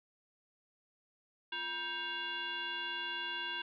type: tone with frequency modulation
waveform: sine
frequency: 2186 Hz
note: C#7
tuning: 25 cents flat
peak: -36 dBFS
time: 1.52-3.62 s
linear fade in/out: 5 ms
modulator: 612 Hz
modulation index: 2.1
effects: none